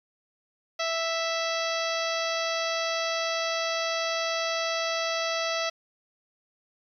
harmonic tone, 659.3 Hz, E5, in tune, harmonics 1 / 2 / 3 / 4 / 5 / 6 / 7 / 8 / 9, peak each -30 / -33 / -35 / -36 / -37 / -38 / -38 / -39 / -40 dBFS, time 0.79-5.7 s, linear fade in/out 10 ms, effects 10-bit

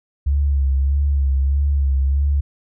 sine tone with vibrato, 69.3 Hz, C#2, in tune, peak -14 dBFS, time 0.26-2.41 s, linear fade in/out 10 ms, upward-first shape sine, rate 1.6 Hz, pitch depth 51 cents each way, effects none

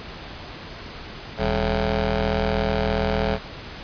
15% pulse ring-modulated tone, 116.9 Hz, A#2, 5 cents sharp, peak -11 dBFS, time 1.37-3.39 s, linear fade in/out 50 ms, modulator 313 Hz, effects pink hiss -37 dBFS RMS until 3.83 s + resampled to 11025 Hz

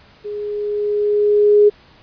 sine tone with level ramp, 415.3 Hz, G#4, in tune, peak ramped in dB -24 to -6 dBFS, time 0.24-1.7 s, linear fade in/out 20 ms, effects pink hiss -48 dBFS RMS until 2.02 s + resampled to 11025 Hz

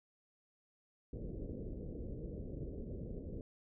pink low-pass noise, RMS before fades -44 dBFS, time 1.13-3.41 s, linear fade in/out 2 ms, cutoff 520 Hz, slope 48 dB/octave, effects none

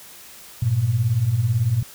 sine beating tone pair, 101.1 / 119.1 Hz, G#2 / A#2, -46 / +38 cents, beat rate 18 Hz, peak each -23 / -18 dBFS, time 0.62-1.83 s, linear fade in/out 5 ms, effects white hiss -43 dBFS RMS until 1.94 s

